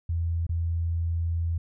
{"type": "tone with dropouts", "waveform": "sine", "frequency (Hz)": 83.8, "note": "E2", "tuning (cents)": 29, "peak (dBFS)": -24, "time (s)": [0.09, 1.58], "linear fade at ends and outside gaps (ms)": 5, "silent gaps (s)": [0.467, 0.492], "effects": []}